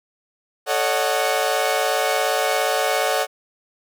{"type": "chord", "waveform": "sawtooth", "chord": "D# half-diminished seventh", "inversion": "second", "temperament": "equal with one note detuned", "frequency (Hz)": [440, 554.4, 611.6, 740], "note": ["A4", "C#5", "D#5", "F#5"], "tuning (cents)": [0, 0, -30, 0], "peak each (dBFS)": [-22, -20, -21, -19], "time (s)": [0.66, 3.27], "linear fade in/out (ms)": 50, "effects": []}